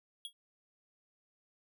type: tone with exponential decay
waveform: square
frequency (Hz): 3320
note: G#7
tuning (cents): -1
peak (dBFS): -37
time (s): 0.25-0.33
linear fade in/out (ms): 1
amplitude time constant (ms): 17
effects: none